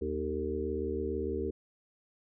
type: harmonic tone with a mistuned harmonic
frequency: 77.78 Hz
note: D#2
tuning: in tune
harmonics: 1 / 3 / 4 / 5 / 6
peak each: -38 / -40 / -39 / -35 / -37 dBFS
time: 0.01-1.51 s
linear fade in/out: 10 ms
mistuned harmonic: 6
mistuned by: -42 cents
effects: none